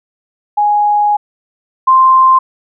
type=tone pair in turn; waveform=sine; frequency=830.6 / 1046.3 Hz; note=G#5 / C6; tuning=0 / 0 cents; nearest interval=major third; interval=400 cents; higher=second; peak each=-8 / -4 dBFS; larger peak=second; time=0.57-1.17 / 1.87-2.39 s; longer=first; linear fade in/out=10 ms; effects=none